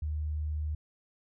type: tone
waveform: sine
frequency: 76.1 Hz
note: D#2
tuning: 38 cents flat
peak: -30 dBFS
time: 0.02-0.75 s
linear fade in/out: 5 ms
effects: none